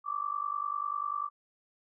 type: tone with amplitude modulation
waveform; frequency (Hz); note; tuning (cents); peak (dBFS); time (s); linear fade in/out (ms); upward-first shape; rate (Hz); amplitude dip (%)
sine; 1166; D6; -13; -27; 0.04-1.3; 50; sine; 50.1; 90
effects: none